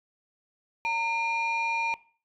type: tone pair together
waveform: sine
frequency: 917 / 2406 Hz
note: A#5 / D7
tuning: -29 / +41 cents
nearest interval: octave + perfect fourth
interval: 1670 cents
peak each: -26 / -26 dBFS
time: 0.85-1.94 s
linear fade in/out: 0 ms
effects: noise-tail reverb RT60 0.4 s tail -20 dB re dry + tanh soft clip ceiling -22 dBFS